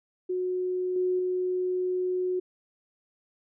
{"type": "tone with level steps", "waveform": "sine", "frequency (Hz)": 365.7, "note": "F#4", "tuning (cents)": -20, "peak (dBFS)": [-26, -23, -25], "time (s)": [0.29, 2.4], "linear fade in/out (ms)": 10, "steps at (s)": [0.96, 1.19], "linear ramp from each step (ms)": 2, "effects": []}